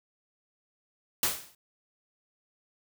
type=noise with exponential decay; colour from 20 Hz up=white; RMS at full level=-23 dBFS; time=1.23-1.55 s; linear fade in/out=2 ms; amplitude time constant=68 ms; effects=none